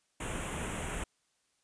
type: band-stop noise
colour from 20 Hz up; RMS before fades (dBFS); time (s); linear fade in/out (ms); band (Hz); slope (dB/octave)
pink; -37; 0.2-1.04; 5; 3200 to 6900; 48
effects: white hiss -75 dBFS RMS until 1.63 s + resampled to 22050 Hz